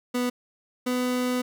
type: tone pair in turn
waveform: 30% pulse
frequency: 246.9 / 249.8 Hz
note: B3 / B3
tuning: 0 / +20 cents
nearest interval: unison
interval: 20 cents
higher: second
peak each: -21 dBFS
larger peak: neither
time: 0.14-0.3 / 0.86-1.42 s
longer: second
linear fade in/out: 10 ms
effects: none